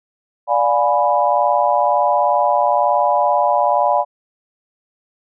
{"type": "chord", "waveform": "sine", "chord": "D diminished seventh", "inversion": "none", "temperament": "equal with one note detuned", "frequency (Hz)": [587.3, 709.4, 830.6, 987.8], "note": ["D5", "F5", "Ab5", "Cb6"], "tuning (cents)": [0, 27, 0, 0], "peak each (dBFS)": -18, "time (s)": [0.47, 4.05], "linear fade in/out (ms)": 50, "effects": []}